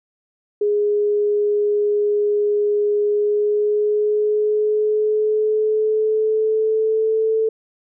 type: tone with pitch glide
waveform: sine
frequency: 414.6 to 441.8 Hz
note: G#4 to A4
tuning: -3 to +7 cents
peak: -15 dBFS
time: 0.61-7.49 s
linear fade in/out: 5 ms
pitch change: +110 cents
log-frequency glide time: 3.03-7.34 s
effects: none